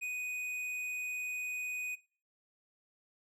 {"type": "tone with tanh clipping", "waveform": "triangle", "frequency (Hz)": 2489, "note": "D#7", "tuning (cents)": 0, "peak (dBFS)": -37, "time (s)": [0.01, 1.96], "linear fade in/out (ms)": 20, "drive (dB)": 14, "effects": ["noise-tail reverb RT60 0.4 s tail -20 dB re dry"]}